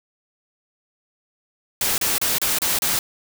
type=noise bursts; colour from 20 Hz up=white; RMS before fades=-21 dBFS; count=6; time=1.81-2.99 s; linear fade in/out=2 ms; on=170 ms; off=32 ms; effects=none